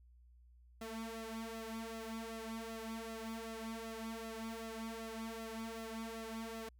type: tone with flanger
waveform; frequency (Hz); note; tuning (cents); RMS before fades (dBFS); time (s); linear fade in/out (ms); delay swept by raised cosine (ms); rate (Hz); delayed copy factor
sawtooth; 224.8; A3; +37; -45; 0.81-6.69; 5; 1.5 to 3.6; 2.6; +0.75
effects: added 60 Hz sine -60 dBFS peak until 6.79 s